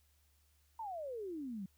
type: exponential sweep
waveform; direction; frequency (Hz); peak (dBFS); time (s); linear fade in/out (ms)
sine; down; 938 to 182.1; -40; 0.79-1.66; 5
effects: added 73 Hz sine -70 dBFS peak until 1.77 s + white hiss -75 dBFS RMS until 1.77 s